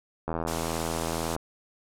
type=click train; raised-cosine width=1 ms; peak=-16 dBFS; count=90; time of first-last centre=0.28-1.364 s; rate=82.1 Hz
type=noise; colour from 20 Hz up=white; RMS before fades=-35 dBFS; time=0.47-1.36 s; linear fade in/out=10 ms
effects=low-pass 10000 Hz 12 dB/octave